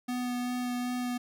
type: tone with vibrato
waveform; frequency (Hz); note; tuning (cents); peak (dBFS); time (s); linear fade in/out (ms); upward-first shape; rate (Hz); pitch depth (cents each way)
square; 246.9; B3; 0; -31; 0.08-1.18; 10; sine; 2.6; 10
effects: none